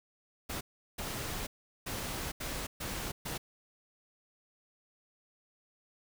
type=noise bursts at uneven times; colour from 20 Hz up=pink; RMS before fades=-38 dBFS; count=6; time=0.49-0.61 / 0.98-1.47 / 1.86-2.32 / 2.4-2.67 / 2.8-3.12 / 3.25-3.38 s; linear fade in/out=10 ms; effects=none